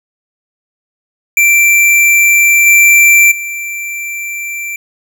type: tone with level steps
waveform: square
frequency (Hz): 2349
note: D7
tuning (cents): 0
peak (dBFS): -6 / -4 / -19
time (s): 1.37-4.76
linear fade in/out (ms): 2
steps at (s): 2.66 / 3.31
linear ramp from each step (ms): 10
effects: none